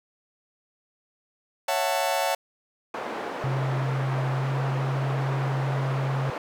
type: chord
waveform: 40% pulse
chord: F# minor seventh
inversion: second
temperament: just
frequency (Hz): 555 / 666 / 740 / 888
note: C#5 / E5 / F#5 / A5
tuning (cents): +2 / +18 / 0 / +16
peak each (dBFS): -28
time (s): 1.68-2.35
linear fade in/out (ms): 5
type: band-pass noise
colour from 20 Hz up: white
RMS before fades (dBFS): -33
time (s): 2.94-6.38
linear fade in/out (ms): 2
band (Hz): 300 to 970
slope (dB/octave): 12
type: tone with pitch glide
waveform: sine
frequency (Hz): 133.1 to 134.88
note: C3 to C#3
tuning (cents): +30 to -47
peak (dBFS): -24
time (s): 3.44-6.3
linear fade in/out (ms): 0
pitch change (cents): +23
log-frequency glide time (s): 4.38-4.48
effects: none